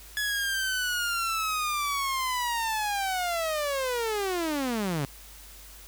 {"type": "linear sweep", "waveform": "sawtooth", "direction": "down", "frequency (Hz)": [1700, 132.7], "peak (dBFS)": -23, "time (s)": [0.17, 5.05], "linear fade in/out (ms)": 0, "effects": ["added 50 Hz sine -49 dBFS peak until 5.87 s", "white hiss -49 dBFS RMS until 5.87 s"]}